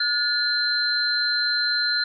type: tone cluster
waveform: sine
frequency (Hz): 1440 / 1724 / 4112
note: F#6 / A6 / C8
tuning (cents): -47 / -36 / -31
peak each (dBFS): -25 / -29 / -22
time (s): 0-2.04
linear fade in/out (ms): 5
effects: none